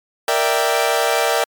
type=chord; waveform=sawtooth; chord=E half-diminished seventh; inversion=second; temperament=equal; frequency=466.2 / 587.3 / 659.3 / 784 Hz; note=Bb4 / D5 / E5 / G5; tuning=0 / 0 / 0 / 0 cents; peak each=-17 dBFS; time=0.28-1.44 s; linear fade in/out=2 ms; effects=MP3 96 kbps